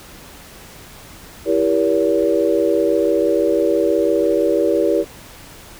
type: chord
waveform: sine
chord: E diminished seventh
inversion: none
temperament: just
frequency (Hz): 329.6 / 395.6 / 474.7 / 569.6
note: E4 / G4 / Bb4 / Db5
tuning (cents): 0 / +16 / +31 / +47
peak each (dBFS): -19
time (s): 1.45-5.05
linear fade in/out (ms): 50
effects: pink hiss -40 dBFS RMS until 5.79 s